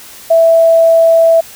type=tone; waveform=sine; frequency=659.3 Hz; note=E5; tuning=in tune; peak=-4 dBFS; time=0.3-1.41 s; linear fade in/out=10 ms; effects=white hiss -34 dBFS RMS until 1.55 s